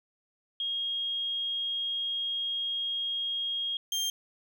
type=tone pair in turn; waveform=sine / 30% pulse; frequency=3260 / 3191 Hz; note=G#7 / G7; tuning=-33 / +30 cents; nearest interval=unison; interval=37 cents; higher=first; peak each=-29 / -25 dBFS; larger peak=second; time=0.6-3.77 / 3.92-4.1 s; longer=first; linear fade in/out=2 ms; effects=11-bit